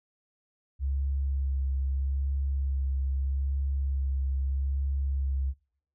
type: tone with vibrato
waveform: sine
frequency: 68 Hz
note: C#2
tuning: 33 cents flat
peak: -26 dBFS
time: 0.79-5.54 s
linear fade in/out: 50 ms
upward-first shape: sine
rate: 0.79 Hz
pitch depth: 20 cents each way
effects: noise-tail reverb RT60 0.6 s tail -22 dB re dry